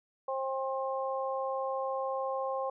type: harmonic tone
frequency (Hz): 266.1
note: C4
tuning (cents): +29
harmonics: 2 / 3 / 4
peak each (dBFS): -33 / -37 / -37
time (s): 0.28-2.7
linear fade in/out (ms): 5
effects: none